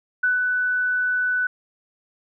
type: tone with ADSR envelope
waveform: sine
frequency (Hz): 1493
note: F#6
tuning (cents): +15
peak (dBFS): -16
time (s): 0.23-1.47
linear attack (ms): 8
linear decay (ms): 150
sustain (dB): -3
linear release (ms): 4
effects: none